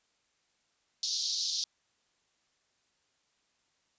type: band-pass noise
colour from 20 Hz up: pink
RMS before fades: -33 dBFS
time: 1.03-1.64 s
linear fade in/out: 2 ms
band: 3900 to 6000 Hz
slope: 48 dB/octave
effects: white hiss -74 dBFS RMS until 3.98 s + resampled to 16000 Hz